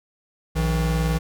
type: tone pair together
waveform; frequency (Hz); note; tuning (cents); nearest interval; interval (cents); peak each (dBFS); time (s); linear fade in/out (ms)
square; 59.88 / 160; A#1 / D#3; +47 / +49; octave + perfect fourth; 1702; -23; 0.55-1.19; 20
effects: none